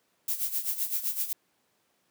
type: noise with tremolo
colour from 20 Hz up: violet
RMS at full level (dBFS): -28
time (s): 0.28-1.33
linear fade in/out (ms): 2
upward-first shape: sine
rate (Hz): 7.8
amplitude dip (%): 75
effects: pink hiss -71 dBFS RMS until 2.1 s + high-pass 200 Hz 12 dB/octave